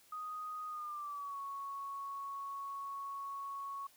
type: tone with pitch glide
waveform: sine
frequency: 1244.5 to 1108.7 Hz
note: D#6 to C#6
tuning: 0 to 0 cents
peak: -40 dBFS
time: 0.12-3.87 s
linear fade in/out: 5 ms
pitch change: -200 cents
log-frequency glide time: 0.68-1.39 s
effects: white hiss -65 dBFS RMS until 3.96 s